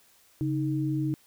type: tone pair together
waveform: sine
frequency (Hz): 138.59 / 311.7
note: C#3 / D#4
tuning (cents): 0 / +3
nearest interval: octave + major second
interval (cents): 1403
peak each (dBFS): -28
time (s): 0.41-1.14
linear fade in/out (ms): 0
effects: white hiss -61 dBFS RMS until 1.26 s